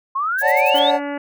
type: exponential sweep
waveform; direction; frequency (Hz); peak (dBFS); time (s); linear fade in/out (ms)
sine; up; 1048 to 3872; -18; 0.15-0.91; 10
type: noise bursts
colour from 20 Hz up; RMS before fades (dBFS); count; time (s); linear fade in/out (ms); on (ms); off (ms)
violet; -32; 5; 0.38-0.796; 10; 48; 44
type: chord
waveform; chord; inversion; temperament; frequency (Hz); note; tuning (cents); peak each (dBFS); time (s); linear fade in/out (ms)
triangle; D major seventh; third; equal with one note detuned; 549.6 / 587.3 / 740 / 880; C#5 / D5 / F#5 / A5; -15 / 0 / 0 / 0; -18; 0.41-1; 50
type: harmonic tone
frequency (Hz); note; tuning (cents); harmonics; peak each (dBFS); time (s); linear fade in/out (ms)
286.1; D4; -45; 1 / 2 / 3 / 4 / 5 / 6 / 7 / 8 / 9 / 10; -26 / -28 / -32 / -40 / -36 / -37 / -37 / -44 / -49 / -46; 0.74-1.18; 5
effects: none